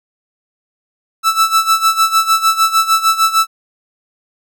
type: tone with tremolo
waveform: 45% pulse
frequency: 1318.5 Hz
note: E6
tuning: in tune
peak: -7 dBFS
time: 1.23-3.47 s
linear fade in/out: 50 ms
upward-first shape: sine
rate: 6.6 Hz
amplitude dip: 80%
effects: none